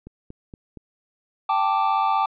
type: click train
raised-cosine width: 3 ms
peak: -26 dBFS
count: 4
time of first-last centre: 0.07-0.773 s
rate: 4.27 Hz
type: chord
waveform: triangle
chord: G suspended second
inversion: none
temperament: equal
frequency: 784 / 880 / 1174.7 Hz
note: G5 / A5 / D6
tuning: 0 / 0 / 0 cents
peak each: -21 dBFS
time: 1.49-2.26 s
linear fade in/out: 5 ms
effects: resampled to 11025 Hz